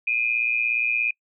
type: tone pair together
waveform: sine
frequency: 2421 / 2538 Hz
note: D#7 / D#7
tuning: -48 / +34 cents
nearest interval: minor second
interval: 82 cents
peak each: -22 / -24 dBFS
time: 0.07-1.11 s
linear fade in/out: 5 ms
effects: noise-tail reverb RT60 0.1 s tail -26 dB re dry